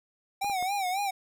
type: tone with vibrato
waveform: square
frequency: 768 Hz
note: G5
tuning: 36 cents flat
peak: -28 dBFS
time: 0.41-1.11 s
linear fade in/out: 10 ms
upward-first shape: sine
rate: 3.7 Hz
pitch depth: 110 cents each way
type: clicks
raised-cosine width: 1 ms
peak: -28 dBFS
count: 3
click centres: 0.445 / 0.498 / 0.626 s
effects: none